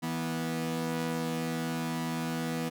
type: tone pair together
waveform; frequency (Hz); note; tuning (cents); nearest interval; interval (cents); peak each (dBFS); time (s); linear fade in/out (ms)
sawtooth; 163.1 / 244.4; E3 / B3; -18 / -18; perfect fifth; 700; -30 / -29; 0.02-2.7; 20
effects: none